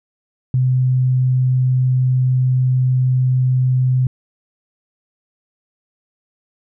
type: tone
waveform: sine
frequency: 128.1 Hz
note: C3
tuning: 36 cents flat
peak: -12 dBFS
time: 0.54-4.07 s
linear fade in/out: 2 ms
effects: none